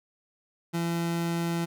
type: tone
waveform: 30% pulse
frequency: 169 Hz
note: E3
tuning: 43 cents sharp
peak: -24 dBFS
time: 0.73-1.66 s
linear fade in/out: 20 ms
effects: none